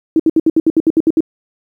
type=tone bursts; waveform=sine; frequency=320.9 Hz; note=E4; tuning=46 cents flat; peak=-7 dBFS; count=11; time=0.16-1.206 s; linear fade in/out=2 ms; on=36 ms; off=65 ms; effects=8-bit